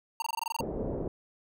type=tone bursts; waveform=square; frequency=920 Hz; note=A#5; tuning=23 cents flat; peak=-30 dBFS; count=10; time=0.2-0.608 s; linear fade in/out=2 ms; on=21 ms; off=22 ms
type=low-pass noise; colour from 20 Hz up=white; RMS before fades=-34 dBFS; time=0.6-1.08 s; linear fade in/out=2 ms; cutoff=550 Hz; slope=24 dB/octave
effects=none